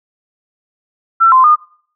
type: tone with pitch steps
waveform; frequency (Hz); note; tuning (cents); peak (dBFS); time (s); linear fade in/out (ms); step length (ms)
sine; 1343 / 1037 / 1219; E6 / C6 / D#6; +32 / -16 / -36; -5; 1.2-1.56; 20; 120
effects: noise-tail reverb RT60 0.5 s tail -22 dB re dry